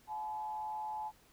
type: tone with frequency modulation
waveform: sine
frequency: 859 Hz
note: A5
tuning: 42 cents flat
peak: -37 dBFS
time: 0.07-1.12 s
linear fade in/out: 50 ms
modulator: 143 Hz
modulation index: 0.43
effects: pink hiss -65 dBFS RMS until 1.32 s